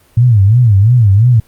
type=tone with vibrato; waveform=sine; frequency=110 Hz; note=A2; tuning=in tune; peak=-4 dBFS; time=0.17-1.4 s; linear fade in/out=5 ms; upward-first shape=sine; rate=2.9 Hz; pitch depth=230 cents each way; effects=pink hiss -49 dBFS RMS until 1.47 s + Opus 32 kbps